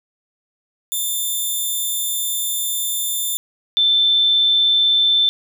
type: tone pair in turn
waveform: 5% pulse / sine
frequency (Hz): 3558 / 3542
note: A7 / A7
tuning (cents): +19 / +11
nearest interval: unison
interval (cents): 8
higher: first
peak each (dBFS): -12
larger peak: neither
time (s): 0.92-3.37 / 3.77-5.29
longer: first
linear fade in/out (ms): 0
effects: none